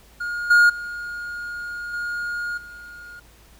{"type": "tone with level steps", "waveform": "triangle", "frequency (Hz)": 1427, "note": "F6", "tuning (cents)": 37, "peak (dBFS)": [-23, -9, -27, -23, -36], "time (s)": [0.2, 3.2], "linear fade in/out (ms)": 10, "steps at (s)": [0.5, 0.69, 1.93, 2.57], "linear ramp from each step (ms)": 10, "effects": ["added 55 Hz sine -51 dBFS peak until 3.59 s", "pink hiss -53 dBFS RMS until 3.59 s"]}